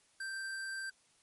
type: tone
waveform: square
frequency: 1568 Hz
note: G6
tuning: in tune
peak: -39 dBFS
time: 0.2-0.9 s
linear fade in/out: 5 ms
effects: white hiss -69 dBFS RMS until 1.22 s + MP3 48 kbps